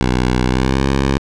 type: tone with pitch glide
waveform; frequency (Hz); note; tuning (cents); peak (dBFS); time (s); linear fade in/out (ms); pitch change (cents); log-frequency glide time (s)
10% pulse; 62.4 to 67.66; B1 to C#2; +19 to -41; -5; 0.01-1.18; 0; +140; 0.45-0.84
effects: low-pass 6000 Hz 12 dB/octave